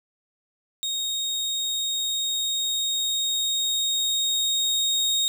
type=tone with level ramp; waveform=30% pulse; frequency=3729 Hz; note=A#7; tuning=in tune; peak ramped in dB=-23 to -18 dBFS; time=0.83-5.28 s; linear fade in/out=0 ms; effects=none